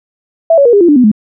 sine tone with pitch steps, 659.3 / 560.8 / 477.1 / 405.8 / 345.2 / 293.7 / 249.8 / 212.5 Hz, E5 / C#5 / A#4 / G#4 / F4 / D4 / B3 / G#3, 0 / +20 / +40 / -40 / -20 / 0 / +20 / +40 cents, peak -3 dBFS, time 0.5-1.116 s, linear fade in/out 5 ms, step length 77 ms, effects none

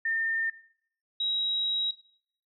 sine tone pair in turn, 1811 / 3837 Hz, A6 / A#7, +49 / +49 cents, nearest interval octave + minor second, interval 1300 cents, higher second, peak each -26 dBFS, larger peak neither, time 0.05-0.5 / 1.2-1.91 s, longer second, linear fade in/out 5 ms, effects noise-tail reverb RT60 0.6 s tail -17 dB re dry

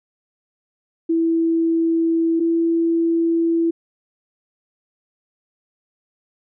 sine tone pair in turn, 329.6 / 332.7 Hz, E4 / E4, 0 / +16 cents, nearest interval unison, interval 16 cents, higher second, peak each -15 dBFS, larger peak neither, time 1.09-2.4 / 2.4-3.71 s, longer neither, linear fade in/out 10 ms, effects none

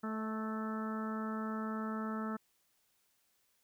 harmonic tone with a mistuned harmonic, 219.1 Hz, A3, 7 cents flat, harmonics 1 / 2 / 3 / 4 / 5 / 6 / 7 / 8, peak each -37 / -46 / -49 / -50 / -50 / -43 / -55 / -53 dBFS, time 0.03-2.37 s, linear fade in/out 10 ms, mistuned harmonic 3, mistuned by -18 cents, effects white hiss -75 dBFS RMS until 3.63 s

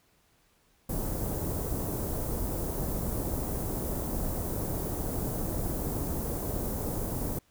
pink band-stop noise, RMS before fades -32 dBFS, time 0.89-7.39 s, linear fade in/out 5 ms, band 610 to 13000 Hz, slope 12 dB/octave, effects pink hiss -67 dBFS RMS until 7.5 s

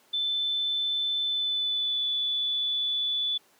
sine tone with pitch glide, 3524 to 3465 Hz, A7 to A7, +2 to -27 cents, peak -25 dBFS, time 0.13-3.38 s, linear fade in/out 10 ms, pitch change -29 cents, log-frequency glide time 1.22-2.07 s, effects pink hiss -61 dBFS RMS until 3.59 s + high-pass 300 Hz 12 dB/octave

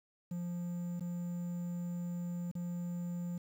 triangle tone with dropouts, 174.61 Hz, F3, in tune, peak -34 dBFS, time 0.31-3.38 s, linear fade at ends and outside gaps 5 ms, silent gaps 0.997-1.007 / 2.515-2.551 s, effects 10-bit

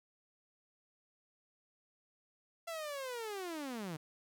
sawtooth linear sweep, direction down, 679 to 146.83 Hz, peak -36 dBFS, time 2.67-3.97 s, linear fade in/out 10 ms, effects none

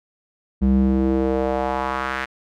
square tone with band-pass filter sweep, 65.6 Hz, C2, 5 cents sharp, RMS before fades -20 dBFS, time 0.61-2.26 s, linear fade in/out 20 ms, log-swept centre 160 to 1800 Hz, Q 2.1, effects none

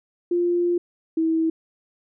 sine tone pair in turn, 349.2 / 323.8 Hz, F4 / E4, 0 / -31 cents, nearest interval minor second, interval 131 cents, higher first, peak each -18 dBFS, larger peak neither, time 0.31-0.78 / 1.17-1.5 s, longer first, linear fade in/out 5 ms, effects none

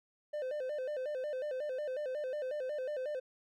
triangle tone with vibrato, 554.4 Hz, C#5, in tune, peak -33 dBFS, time 0.33-3.2 s, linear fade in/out 10 ms, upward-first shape square, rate 5.5 Hz, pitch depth 130 cents each way, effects none

